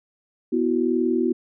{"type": "chord", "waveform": "sine", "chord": "B suspended fourth", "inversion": "none", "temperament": "equal", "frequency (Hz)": [246.9, 329.6, 370], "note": ["B3", "E4", "F#4"], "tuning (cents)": [0, 0, 0], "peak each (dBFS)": -23, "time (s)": [0.52, 1.33], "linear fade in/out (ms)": 10, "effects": []}